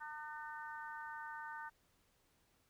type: harmonic tone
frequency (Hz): 302.6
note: D#4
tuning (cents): -48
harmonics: 3 / 4 / 5 / 6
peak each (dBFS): -48 / -53 / -49 / -54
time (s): 0-1.7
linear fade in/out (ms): 20
effects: pink hiss -75 dBFS RMS until 2.69 s